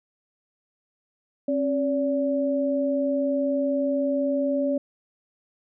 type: tone pair together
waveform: sine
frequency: 270.5 / 573.2 Hz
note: C#4 / D5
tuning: -42 / -42 cents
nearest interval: octave + minor second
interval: 1300 cents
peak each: -24 dBFS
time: 1.48-4.78 s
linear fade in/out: 5 ms
effects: none